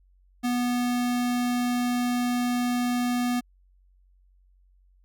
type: tone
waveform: square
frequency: 244.8 Hz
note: B3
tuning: 15 cents flat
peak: -24 dBFS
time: 0.43-3.41 s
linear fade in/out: 20 ms
effects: added 46 Hz sine -57 dBFS peak until 5.04 s